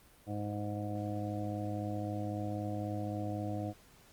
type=harmonic tone; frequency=103.83 Hz; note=G#2; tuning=in tune; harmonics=1 / 2 / 3 / 5 / 6 / 7; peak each=-38 / -42 / -40 / -45 / -46 / -44 dBFS; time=0.26-3.74 s; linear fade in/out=50 ms; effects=pink hiss -61 dBFS RMS until 4.12 s + Opus 32 kbps